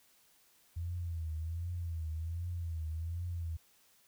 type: tone with vibrato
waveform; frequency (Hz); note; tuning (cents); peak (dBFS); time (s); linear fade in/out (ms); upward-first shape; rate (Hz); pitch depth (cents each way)
sine; 83.1; E2; +15; -35; 0.76-3.57; 10; triangle; 1.3; 110
effects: white hiss -67 dBFS RMS until 4.07 s